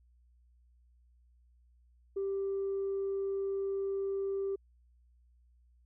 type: tone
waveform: sine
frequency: 392 Hz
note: G4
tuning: in tune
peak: -30 dBFS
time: 2.16-4.56 s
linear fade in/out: 10 ms
effects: tanh soft clip ceiling -28 dBFS + added 60 Hz sine -62 dBFS peak until 5.85 s